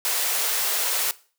white high-pass noise, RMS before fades -24 dBFS, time 0.05-1.11 s, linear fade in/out 0 ms, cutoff 400 Hz, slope 48 dB/octave, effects noise-tail reverb RT60 0.4 s tail -19 dB re dry

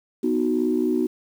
sine chord, B major, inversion none, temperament equal, 246.9 / 311.1 / 370 Hz, B3 / D#4 / F#4, 0 / 0 / 0 cents, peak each -23 / -23 / -23 dBFS, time 0.23-1.07 s, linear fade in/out 10 ms, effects tanh soft clip ceiling -10 dBFS + 8-bit

